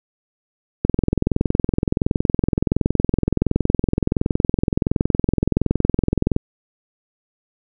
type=click train; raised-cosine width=3 ms; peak=-3 dBFS; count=119; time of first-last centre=0.85-6.364 s; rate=21.4 Hz; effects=none